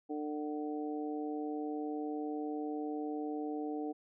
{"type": "harmonic tone", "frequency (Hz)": 150, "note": "D3", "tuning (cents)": 37, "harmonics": [2, 3, 4, 5], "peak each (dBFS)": [-37, -41, -51, -44], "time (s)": [0.09, 3.93], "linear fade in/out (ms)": 20, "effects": []}